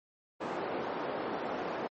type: band-pass noise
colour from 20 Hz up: white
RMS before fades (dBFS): -36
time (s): 0.4-1.88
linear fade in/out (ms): 20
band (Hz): 250 to 760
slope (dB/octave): 12
effects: MP3 32 kbps